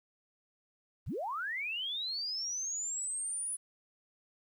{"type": "linear sweep", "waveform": "sine", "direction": "up", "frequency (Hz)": [33, 10030], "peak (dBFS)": -34, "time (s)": [1.06, 3.57], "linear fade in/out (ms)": 20, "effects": ["11-bit"]}